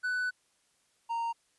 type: tone pair in turn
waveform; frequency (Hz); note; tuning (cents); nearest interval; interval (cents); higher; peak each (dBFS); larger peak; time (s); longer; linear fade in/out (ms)
triangle; 1493 / 926.1; F#6 / A#5; +15 / -12; minor sixth; 827; first; -27 / -28; first; 0.03-0.31 / 1.09-1.33; first; 20
effects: white hiss -71 dBFS RMS until 1.58 s + resampled to 24000 Hz